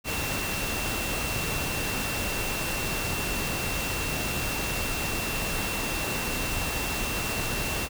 sine tone in noise, 2700 Hz, E7, 41 cents sharp, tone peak -34 dBFS, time 0.04-7.89 s, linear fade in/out 50 ms, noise pink, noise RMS -30 dBFS, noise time 0.04-7.89 s, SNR -7 dB, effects none

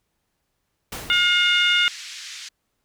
pink noise with exponential decay, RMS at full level -29 dBFS, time 0.92-1.57 s, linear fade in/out 5 ms, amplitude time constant 140 ms
harmonic tone, 713 Hz, F5, 36 cents sharp, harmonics 2 / 3 / 4 / 5, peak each -21 / -22 / -20 / -23 dBFS, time 1.1-1.88 s, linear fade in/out 0 ms
white band-pass noise, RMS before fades -37 dBFS, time 1.12-2.49 s, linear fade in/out 10 ms, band 1700 to 6300 Hz, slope 24 dB/octave
effects pink hiss -74 dBFS RMS until 2.84 s

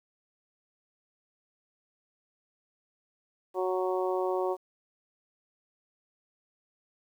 harmonic tone, 185 Hz, F#3, in tune, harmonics 2 / 3 / 4 / 5 / 6, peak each -29 / -33 / -35 / -37 / -39 dBFS, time 3.54-4.57 s, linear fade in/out 50 ms, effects 10-bit

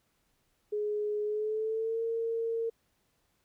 sine tone with pitch glide, 419 to 456.9 Hz, G#4 to A#4, +15 to -35 cents, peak -29 dBFS, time 0.72-2.7 s, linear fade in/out 10 ms, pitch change +150 cents, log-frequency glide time 1.24-2.02 s, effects pink hiss -74 dBFS RMS until 3.44 s

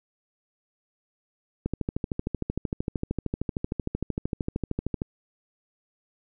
click train, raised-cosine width 3 ms, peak -14 dBFS, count 45, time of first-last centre 1.66-5.019 s, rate 13.1 Hz, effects none

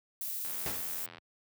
violet noise, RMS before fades -37 dBFS, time 0.21-1.06 s, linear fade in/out 2 ms
click train, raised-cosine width 0.3 ms, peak -31 dBFS, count 63, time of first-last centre 0.45-1.183 s, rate 84.6 Hz
pink noise with exponential decay, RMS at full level -34 dBFS, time 0.66-0.98 s, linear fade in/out 0 ms, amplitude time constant 68 ms
effects high-pass 80 Hz 12 dB/octave

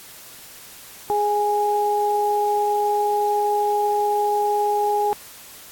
sine tone pair together, 415.3 / 827.7 Hz, G#4 / G#5, 0 / -6 cents, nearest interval octave, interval 1194 cents, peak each -22 / -19 dBFS, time 1.1-5.13 s, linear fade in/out 0 ms, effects white hiss -42 dBFS RMS until 5.71 s + AAC 64 kbps

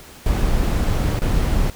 brown noise with dropouts, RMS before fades -18 dBFS, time 0.26-1.7 s, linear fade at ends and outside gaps 1 ms, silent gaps 1.191-1.219 s, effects pink hiss -42 dBFS RMS until 1.75 s

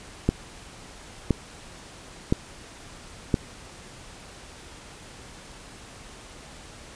click train, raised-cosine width 3 ms, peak -6 dBFS, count 4, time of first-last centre 0.29-3.342 s, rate 0.983 Hz, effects pink hiss -45 dBFS RMS until 6.95 s + resampled to 22050 Hz

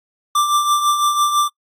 square tone with tremolo, 1179 Hz, D6, 6 cents sharp, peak -12 dBFS, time 0.35-1.48 s, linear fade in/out 5 ms, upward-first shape triangle, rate 6 Hz, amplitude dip 60%, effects noise-tail reverb RT60 0.1 s tail -25 dB re dry + AAC 48 kbps

